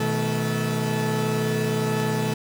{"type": "tone cluster", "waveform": "40% pulse", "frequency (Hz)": [124, 158, 217, 434.5], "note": ["B2", "D#3", "A3", "A4"], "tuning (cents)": [7, 27, -24, -22], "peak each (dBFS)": -27, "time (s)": [0, 2.34], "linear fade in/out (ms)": 5, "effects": []}